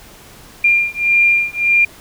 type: beating tone pair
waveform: sine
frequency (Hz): 2395 / 2396.7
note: D7 / D7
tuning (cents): +33 / +35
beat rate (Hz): 1.7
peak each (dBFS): -14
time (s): 0.64-1.85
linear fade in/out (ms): 5
effects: pink hiss -41 dBFS RMS until 2 s